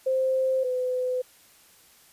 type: tone pair in turn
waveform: sine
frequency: 523.3 / 505.2 Hz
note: C5 / B4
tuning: 0 / +39 cents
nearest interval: minor second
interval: 61 cents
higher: first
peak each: -21 / -24 dBFS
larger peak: first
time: 0.06-0.64 / 0.64-1.22 s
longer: neither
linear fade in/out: 10 ms
effects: white hiss -56 dBFS RMS until 2.12 s + resampled to 32000 Hz